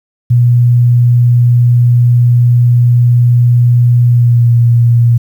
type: tone with pitch glide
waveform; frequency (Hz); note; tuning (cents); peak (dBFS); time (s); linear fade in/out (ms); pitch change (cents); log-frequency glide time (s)
sine; 121.1 to 118.4; B2 to A#2; -34 to +27; -4; 0.3-5.18; 10; -39; 4.07-4.51
effects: 7-bit